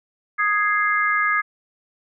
sine chord, Ab major, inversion second, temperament equal, 1244.5 / 1661.2 / 2093 Hz, Eb6 / Ab6 / C7, 0 / 0 / 0 cents, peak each -21 / -21 / -23 dBFS, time 0.38-1.42 s, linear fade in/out 20 ms, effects none

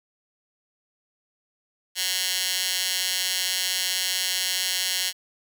15% pulse tone with high-pass filter, 184.5 Hz, F#3, 5 cents flat, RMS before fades -26 dBFS, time 1.95-5.13 s, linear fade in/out 50 ms, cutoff 3400 Hz, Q 1.2, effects none

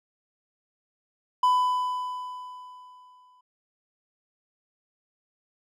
triangle tone with exponential decay, 1000 Hz, B5, 21 cents sharp, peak -15 dBFS, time 1.43-3.41 s, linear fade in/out 5 ms, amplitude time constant 430 ms, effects none

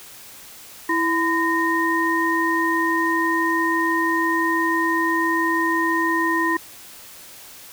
sine tone cluster, 330.9 / 1012 / 1846 Hz, E4 / B5 / A#6, +7 / +42 / -17 cents, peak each -22 dBFS, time 0.89-6.57 s, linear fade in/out 5 ms, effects white hiss -42 dBFS RMS until 7.72 s

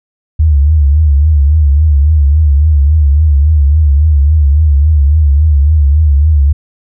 sine tone with vibrato, 74 Hz, D2, 14 cents sharp, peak -4 dBFS, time 0.39-6.53 s, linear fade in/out 10 ms, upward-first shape triangle, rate 3.6 Hz, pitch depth 140 cents each way, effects none

